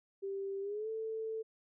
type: tone with pitch glide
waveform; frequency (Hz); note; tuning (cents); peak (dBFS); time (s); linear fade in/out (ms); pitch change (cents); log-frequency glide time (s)
sine; 392.3 to 442.9; G4 to A4; +1 to +11; -36; 0.22-1.43; 20; +210; 0.61-0.89
effects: none